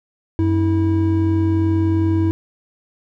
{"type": "tone pair together", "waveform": "triangle", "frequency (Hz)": [93.97, 324.6], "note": ["F#2", "E4"], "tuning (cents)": [27, -27], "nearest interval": "octave + major sixth", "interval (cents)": 2146, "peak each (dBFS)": -15, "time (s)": [0.39, 2.31], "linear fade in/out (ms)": 0, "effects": []}